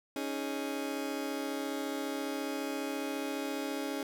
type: chord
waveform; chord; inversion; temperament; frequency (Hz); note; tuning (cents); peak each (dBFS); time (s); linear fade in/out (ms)
30% pulse; C# suspended second; none; just; 277.2 / 311.8 / 415.8; C#4 / D#4 / G#4; 0 / +4 / +2; -34 / -37 / -38; 0.16-4.03; 2
effects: none